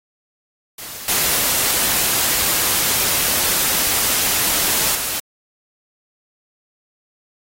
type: noise with level steps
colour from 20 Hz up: white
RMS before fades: -32 / -18 / -23 dBFS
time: 0.78-5.2 s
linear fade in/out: 5 ms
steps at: 1.08 / 4.95 s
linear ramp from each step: 2 ms
effects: AAC 48 kbps